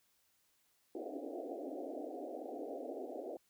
pink band-pass noise, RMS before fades -44 dBFS, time 0.95-3.37 s, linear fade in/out 2 ms, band 260 to 740 Hz, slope 96 dB/octave, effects white hiss -75 dBFS RMS until 3.49 s

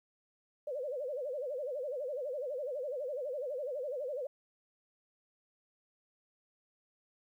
sine tone with vibrato, 545 Hz, C#5, 29 cents flat, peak -35 dBFS, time 0.67-4.27 s, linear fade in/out 5 ms, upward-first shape sine, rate 12 Hz, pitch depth 190 cents each way, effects 12-bit

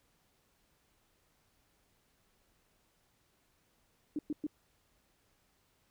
sine tone bursts, 300 Hz, D4, 37 cents sharp, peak -32 dBFS, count 3, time 4.16-4.467 s, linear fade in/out 2 ms, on 29 ms, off 110 ms, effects pink hiss -73 dBFS RMS until 5.9 s

